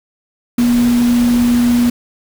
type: tone in noise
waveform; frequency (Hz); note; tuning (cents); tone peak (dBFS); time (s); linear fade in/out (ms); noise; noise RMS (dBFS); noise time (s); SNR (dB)
sine; 240.6; B3; -45; -9; 0.58-1.9; 5; pink; -25; 0.58-1.9; +13
effects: none